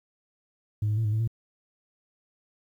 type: tone with pitch steps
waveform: sine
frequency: 105.6 / 106.2 / 112.4 / 105.4 / 109.7 / 114.3 Hz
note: G#2 / G#2 / A2 / G#2 / A2 / A#2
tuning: +29 / +39 / +37 / +26 / -5 / -34 cents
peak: -21 dBFS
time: 0.82-1.276 s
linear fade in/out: 5 ms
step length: 76 ms
effects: tanh soft clip ceiling -21 dBFS + 10-bit